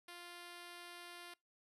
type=tone; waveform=5% pulse; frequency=349.2 Hz; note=F4; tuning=in tune; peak=-39 dBFS; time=0.08-1.34 s; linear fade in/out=5 ms; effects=noise-tail reverb RT60 0.2 s tail -24 dB re dry + resampled to 32000 Hz